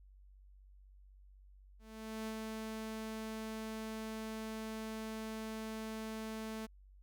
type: tone with ADSR envelope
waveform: sawtooth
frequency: 220 Hz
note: A3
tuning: in tune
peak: -35 dBFS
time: 1.79-6.67 s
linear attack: 480 ms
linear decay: 62 ms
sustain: -2 dB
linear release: 21 ms
effects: added 48 Hz sine -57 dBFS peak until 7.02 s